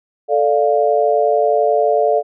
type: chord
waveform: sine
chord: D minor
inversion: second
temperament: equal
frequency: 440 / 587.3 / 698.5 Hz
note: A4 / D5 / F5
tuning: 0 / 0 / 0 cents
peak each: -16 dBFS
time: 0.28-2.23 s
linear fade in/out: 50 ms
effects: none